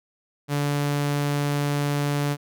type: tone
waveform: sawtooth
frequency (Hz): 144.4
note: D3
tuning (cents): -29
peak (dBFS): -18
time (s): 0.48-2.37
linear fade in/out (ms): 50
effects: none